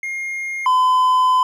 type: tone pair in turn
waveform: triangle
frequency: 2132 / 1016.1 Hz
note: C7 / B5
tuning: +32 / +49 cents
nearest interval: octave + minor second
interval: 1283 cents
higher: first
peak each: -21 / -10 dBFS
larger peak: second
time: 0.03-0.66 / 0.66-1.43 s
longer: second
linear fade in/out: 2 ms
effects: none

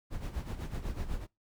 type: noise with tremolo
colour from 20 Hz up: brown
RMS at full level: -34 dBFS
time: 0.1-1.27 s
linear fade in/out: 50 ms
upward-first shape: sine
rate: 8 Hz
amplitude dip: 70%
effects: noise-tail reverb RT60 0.2 s tail -22 dB re dry

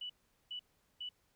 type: tone bursts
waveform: sine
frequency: 2960 Hz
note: F#7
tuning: in tune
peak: -40 dBFS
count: 3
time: 0.01-1.091 s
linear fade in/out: 5 ms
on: 87 ms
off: 410 ms
effects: pink hiss -75 dBFS RMS until 1.35 s

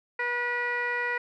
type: tone with low-pass filter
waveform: 15% pulse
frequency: 484.7 Hz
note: B4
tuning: 32 cents flat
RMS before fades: -29 dBFS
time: 0.19-1.18 s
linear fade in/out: 5 ms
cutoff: 2100 Hz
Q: 4.6
effects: none

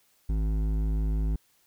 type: tone with hard clipping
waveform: sine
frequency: 53 Hz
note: G#1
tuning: 36 cents sharp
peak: -26 dBFS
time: 0.29-1.36 s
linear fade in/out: 5 ms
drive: 11 dB
effects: white hiss -66 dBFS RMS until 1.66 s

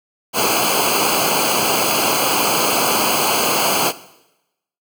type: noise with comb filter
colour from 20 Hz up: pink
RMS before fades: -17 dBFS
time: 0.33-3.93 s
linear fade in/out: 50 ms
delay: 0.54 ms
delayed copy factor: -0.9
effects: noise-tail reverb RT60 0.9 s tail -17 dB re dry + high-pass 150 Hz 12 dB/octave

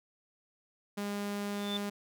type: tone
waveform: sawtooth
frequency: 203.5 Hz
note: G#3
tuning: 35 cents flat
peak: -30 dBFS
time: 0.97-1.9 s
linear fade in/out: 10 ms
type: tone with exponential growth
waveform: sine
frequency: 3536 Hz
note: A7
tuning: 8 cents sharp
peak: -31 dBFS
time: 1.44-1.77 s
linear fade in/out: 2 ms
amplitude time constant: 71 ms
effects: none

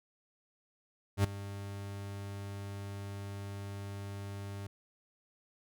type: tone with ADSR envelope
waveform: 40% pulse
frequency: 100 Hz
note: G2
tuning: 35 cents sharp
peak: -22 dBFS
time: 1.17-4.67 s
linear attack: 71 ms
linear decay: 10 ms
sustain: -17 dB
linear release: 3 ms
effects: none

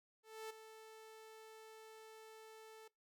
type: tone with ADSR envelope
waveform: sawtooth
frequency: 440 Hz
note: A4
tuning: in tune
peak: -40 dBFS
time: 0.23-2.88 s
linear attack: 270 ms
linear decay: 11 ms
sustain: -11 dB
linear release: 6 ms
effects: noise-tail reverb RT60 0.2 s tail -22 dB re dry + MP3 96 kbps

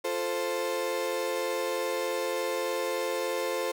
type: chord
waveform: 35% pulse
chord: F major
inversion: none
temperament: equal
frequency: 349.2 / 440 / 523.3 Hz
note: F4 / A4 / C5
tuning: 0 / 0 / 0 cents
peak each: -34 / -32 / -29 dBFS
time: 0.04-3.72 s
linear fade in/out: 10 ms
effects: none

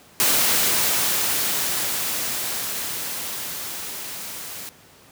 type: noise with level ramp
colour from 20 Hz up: white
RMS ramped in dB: -18 to -35 dBFS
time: 0.2-4.69 s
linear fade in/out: 0 ms
effects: pink hiss -50 dBFS RMS until 5.11 s + high-pass 100 Hz 12 dB/octave

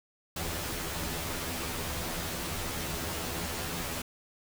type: noise with comb filter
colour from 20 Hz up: pink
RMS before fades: -35 dBFS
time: 0.36-4.02 s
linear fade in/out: 5 ms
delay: 12 ms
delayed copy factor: +1
effects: none

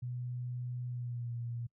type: tone with pitch glide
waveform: sine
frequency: 123.47 to 118.58 Hz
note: B2 to A#2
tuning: 0 to +30 cents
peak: -36 dBFS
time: 0.02-1.67 s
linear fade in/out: 10 ms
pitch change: -70 cents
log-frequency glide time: 0.88-1.33 s
effects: noise-tail reverb RT60 0.1 s tail -26 dB re dry

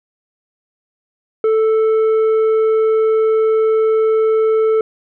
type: tone with tanh clipping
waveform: sine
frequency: 440 Hz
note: A4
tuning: in tune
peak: -12 dBFS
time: 1.44-4.81 s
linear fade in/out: 2 ms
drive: 6 dB
effects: none

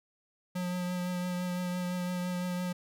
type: tone with vibrato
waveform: square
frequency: 179.6 Hz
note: F3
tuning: 49 cents sharp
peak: -32 dBFS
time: 0.55-2.73 s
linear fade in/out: 10 ms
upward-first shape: triangle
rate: 5.9 Hz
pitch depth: 19 cents each way
effects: none

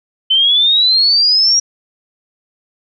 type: exponential sweep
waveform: sine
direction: up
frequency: 3046 to 5700 Hz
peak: -8 dBFS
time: 0.3-1.6 s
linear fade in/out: 10 ms
effects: none

